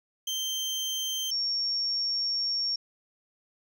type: tone pair in turn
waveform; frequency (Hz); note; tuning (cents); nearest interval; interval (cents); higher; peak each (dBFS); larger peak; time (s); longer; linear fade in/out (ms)
30% pulse / sine; 3135 / 5512; G7 / F8; -1 / -24; minor seventh; 977; second; -26; neither; 0.27-1.31 / 1.31-2.76; second; 5
effects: none